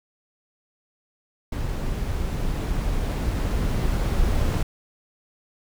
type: noise with level ramp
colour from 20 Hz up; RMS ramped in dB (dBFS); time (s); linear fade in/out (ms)
brown; -27 to -21; 1.52-4.63; 5
effects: none